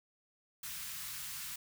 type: band-stop noise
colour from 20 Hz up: white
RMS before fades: -43 dBFS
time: 0.63-1.56 s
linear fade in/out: 5 ms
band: 180 to 1100 Hz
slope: 24 dB/octave
effects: none